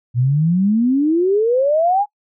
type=exponential sweep; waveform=sine; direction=up; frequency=117.2 to 846 Hz; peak=-12 dBFS; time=0.14-2.06 s; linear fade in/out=50 ms; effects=noise-tail reverb RT60 0.1 s tail -22 dB re dry